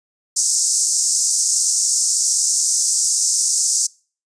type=band-pass noise; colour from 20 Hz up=white; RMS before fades=-18 dBFS; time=0.36-3.87 s; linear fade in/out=10 ms; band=5400 to 8700 Hz; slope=48 dB/octave; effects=noise-tail reverb RT60 0.4 s tail -25 dB re dry + resampled to 22050 Hz